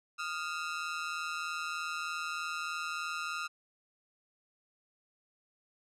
sawtooth ring-modulated tone, 1318.5 Hz, E6, in tune, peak -28 dBFS, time 0.18-3.48 s, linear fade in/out 20 ms, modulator 81.6 Hz, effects low-pass 7000 Hz 12 dB/octave

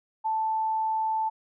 sine tone, 880 Hz, A5, in tune, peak -24 dBFS, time 0.24-1.3 s, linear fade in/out 20 ms, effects none

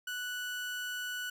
30% pulse tone, 1480 Hz, F#6, in tune, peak -33 dBFS, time 0.07-1.3 s, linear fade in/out 5 ms, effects none

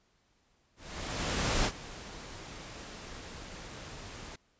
pink noise with ADSR envelope, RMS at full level -28 dBFS, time 0.76-4.36 s, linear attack 890 ms, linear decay 63 ms, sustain -17 dB, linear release 6 ms, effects pink hiss -71 dBFS RMS until 4.59 s + resampled to 16000 Hz

